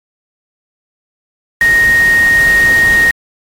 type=tone in noise; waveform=sine; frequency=1863 Hz; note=A#6; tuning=2 cents flat; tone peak=-6 dBFS; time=1.61-3.11 s; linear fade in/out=2 ms; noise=pink; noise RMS=-22 dBFS; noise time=1.61-3.11 s; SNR=+13 dB; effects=AAC 48 kbps